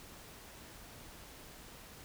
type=silence; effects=pink hiss -53 dBFS RMS until 2.04 s